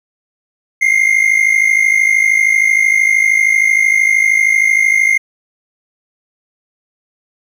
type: tone pair together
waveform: triangle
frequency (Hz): 2088 / 2141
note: C7 / C7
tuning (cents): -4 / +39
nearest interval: unison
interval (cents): 43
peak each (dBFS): -10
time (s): 0.81-5.18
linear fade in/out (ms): 10
effects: none